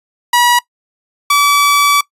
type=tone pair in turn; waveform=sawtooth; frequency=966 / 1148.8 Hz; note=B5 / D6; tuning=-39 / -39 cents; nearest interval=minor third; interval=300 cents; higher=second; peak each=-4 dBFS; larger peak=neither; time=0.33-0.59 / 1.3-2.01 s; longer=second; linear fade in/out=5 ms; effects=noise-tail reverb RT60 0.1 s tail -21 dB re dry + resampled to 32000 Hz